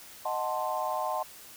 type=chord; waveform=sine; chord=D# diminished seventh; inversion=none; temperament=equal; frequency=622.3 / 740 / 880 / 1046.5 Hz; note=D#5 / F#5 / A5 / C6; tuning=0 / 0 / 0 / 0 cents; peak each=-34 dBFS; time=0.25-1.23 s; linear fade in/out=5 ms; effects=white hiss -49 dBFS RMS until 1.56 s